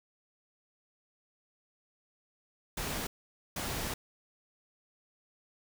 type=noise bursts at uneven times; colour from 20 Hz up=pink; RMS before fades=-36 dBFS; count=2; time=2.77-3.07 / 3.56-3.94 s; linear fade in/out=5 ms; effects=none